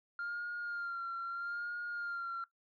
sine tone with vibrato, 1396.9 Hz, F6, in tune, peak -35 dBFS, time 0.19-2.44 s, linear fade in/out 2 ms, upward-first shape sine, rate 0.78 Hz, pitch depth 38 cents each way, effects noise-tail reverb RT60 0.1 s tail -17 dB re dry + tanh soft clip ceiling -34 dBFS

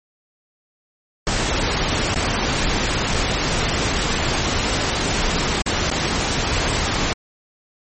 pink noise with dropouts, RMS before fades -20 dBFS, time 1.27-7.13 s, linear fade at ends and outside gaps 0 ms, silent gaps 2.144-2.159 / 3.139-3.144 / 5.618-5.663 / 5.902-5.914 s, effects MP3 32 kbps

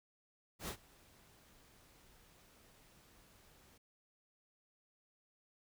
pink noise with ADSR envelope, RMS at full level -41 dBFS, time 0.59-3.78 s, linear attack 91 ms, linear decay 83 ms, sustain -24 dB, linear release 7 ms, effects none

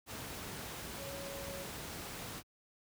sine tone in noise, 554.4 Hz, C#5, in tune, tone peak -45 dBFS, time 0.96-1.67 s, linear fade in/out 50 ms, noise pink, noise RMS -44 dBFS, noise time 0.06-2.43 s, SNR -4 dB, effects high-pass 60 Hz 12 dB/octave

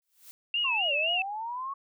blue noise with exponential growth, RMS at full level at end -45 dBFS, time 0.02-0.31 s, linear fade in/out 0 ms, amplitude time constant 61 ms
sine tone with vibrato, 2731 Hz, F7, 39 cents flat, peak -25 dBFS, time 0.54-1.22 s, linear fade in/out 2 ms, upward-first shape sine, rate 3.9 Hz, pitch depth 100 cents each way
sine linear two-way sweep, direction down then up, 1117 to 554.4 to 1117 Hz, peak -32 dBFS, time 0.64-1.74 s, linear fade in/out 10 ms, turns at 0.92 s
effects none

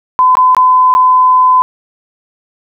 sine tone with dropouts, 1015 Hz, B5, 47 cents sharp, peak -4 dBFS, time 0.19-1.62 s, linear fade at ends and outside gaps 0 ms, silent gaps 0.353-0.37 / 0.548-0.567 / 0.94-0.95 s, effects none

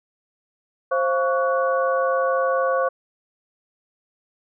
sine tone cluster, 528 / 689 / 1124 / 1475 Hz, C5 / F5 / C#6 / F#6, +16 / -24 / +24 / -6 cents, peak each -20 / -27 / -24 / -29 dBFS, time 0.91-2.89 s, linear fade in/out 10 ms, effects none

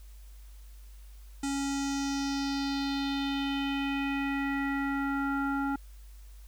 square tone with low-pass filter sweep, 277.2 Hz, C#4, in tune, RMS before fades -31 dBFS, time 1.43-5.76 s, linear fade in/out 5 ms, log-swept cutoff 7900 to 1200 Hz, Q 3.4, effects added 50 Hz sine -46 dBFS peak until 6.47 s + white hiss -62 dBFS RMS until 6.47 s

